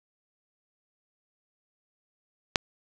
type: click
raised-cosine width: 0.2 ms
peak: -3 dBFS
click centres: 2.558 s
effects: none